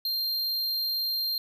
square tone, 4186 Hz, C8, in tune, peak -27 dBFS, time 0.05-1.38 s, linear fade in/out 2 ms, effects none

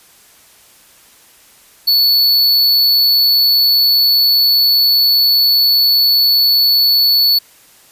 square tone, 4435 Hz, C#8, in tune, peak -9 dBFS, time 1.87-7.39 s, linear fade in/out 10 ms, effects white hiss -46 dBFS RMS until 7.91 s + resampled to 32000 Hz

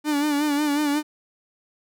45% pulse tone with vibrato, 293.7 Hz, D4, in tune, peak -20 dBFS, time 0.04-1.03 s, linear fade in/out 50 ms, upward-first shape sine, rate 5.5 Hz, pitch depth 57 cents each way, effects none

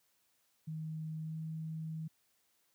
sine tone with pitch glide, 157.6 to 159.25 Hz, D#3 to D#3, +23 to +41 cents, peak -38 dBFS, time 0.67-2.08 s, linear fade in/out 10 ms, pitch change +18 cents, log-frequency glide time 1.21-1.36 s, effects white hiss -75 dBFS RMS until 2.74 s + high-pass 60 Hz 12 dB/octave

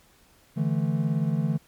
triangle chord, D suspended second, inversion none, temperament equal with one note detuned, 146.83 / 164.81 / 217.9 Hz, D3 / E3 / A3, 0 / 0 / -17 cents, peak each -24 / -24 / -27 dBFS, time 0.56-1.58 s, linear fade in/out 20 ms, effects pink hiss -59 dBFS RMS until 1.67 s + MP3 96 kbps

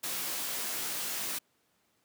white noise with comb filter, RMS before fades -35 dBFS, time 0.03-1.39 s, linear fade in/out 10 ms, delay 17 ms, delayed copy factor -0.75, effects pink hiss -72 dBFS RMS until 2.04 s + high-pass 150 Hz 12 dB/octave

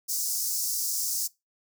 pink high-pass noise, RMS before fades -29 dBFS, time 0.08-1.28 s, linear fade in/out 20 ms, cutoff 5100 Hz, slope 48 dB/octave, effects noise-tail reverb RT60 0.2 s tail -21 dB re dry

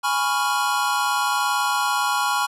square chord, C# dominant seventh, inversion second, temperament equal, 830.6 / 987.8 / 1108.7 / 1396.9 Hz, G#5 / B5 / C#6 / E#6, 0 / 0 / 0 / 0 cents, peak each -26 dBFS, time 0.03-2.47 s, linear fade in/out 20 ms, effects resampled to 32000 Hz

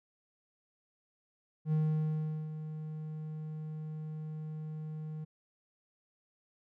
triangle tone with ADSR envelope, 155.2 Hz, D#3, 4 cents flat, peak -24 dBFS, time 1.65-5.25 s, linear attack 74 ms, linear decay 760 ms, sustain -12 dB, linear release 14 ms, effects none

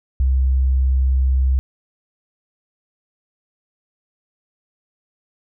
sine tone, 65.41 Hz, C2, in tune, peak -13 dBFS, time 0.2-1.59 s, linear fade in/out 0 ms, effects none

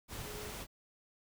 sine tone in noise, 419.3 Hz, G#4, 17 cents sharp, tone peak -47 dBFS, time 0.23-0.54 s, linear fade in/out 50 ms, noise pink, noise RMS -44 dBFS, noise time 0.08-0.67 s, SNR -6 dB, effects none

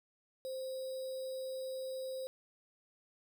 sine tone with sample-and-hold, 523 Hz, C5, 1 cent flat, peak -38 dBFS, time 0.45-2.27 s, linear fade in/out 0 ms, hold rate 4410 Hz, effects none

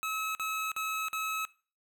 25% pulse tone bursts, 1289 Hz, E6, 39 cents flat, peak -28 dBFS, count 4, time 0.03-1.451 s, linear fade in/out 0 ms, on 320 ms, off 47 ms, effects noise-tail reverb RT60 0.4 s tail -21 dB re dry

